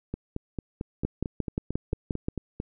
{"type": "two click trains", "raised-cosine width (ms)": 3, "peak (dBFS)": [-18, -14], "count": [12, 8], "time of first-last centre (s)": [[0.14, 2.601], [1.05, 2.285]], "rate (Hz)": [4.47, 5.67], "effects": []}